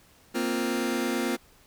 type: chord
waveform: sawtooth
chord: Bb suspended second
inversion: none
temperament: just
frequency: 233.1 / 262.2 / 349.6 Hz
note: Bb3 / C4 / F4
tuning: 0 / +4 / +2 cents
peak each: -26 dBFS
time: 0.34-1.37 s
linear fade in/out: 20 ms
effects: pink hiss -58 dBFS RMS until 1.66 s